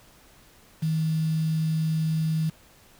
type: tone with quantisation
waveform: sine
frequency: 158.9 Hz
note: D#3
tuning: 37 cents sharp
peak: -22 dBFS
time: 0.82-2.5 s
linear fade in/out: 10 ms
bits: 7
effects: pink hiss -55 dBFS RMS until 2.99 s